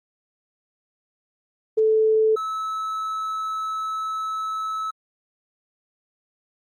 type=tone pair in turn; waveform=sine / triangle; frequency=437.7 / 1300.3 Hz; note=A4 / E6; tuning=-9 / -24 cents; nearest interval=octave + perfect fifth; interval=1885 cents; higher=second; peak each=-15 / -23 dBFS; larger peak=first; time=1.77-2.36 / 2.36-4.91 s; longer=second; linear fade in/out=10 ms; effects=Opus 24 kbps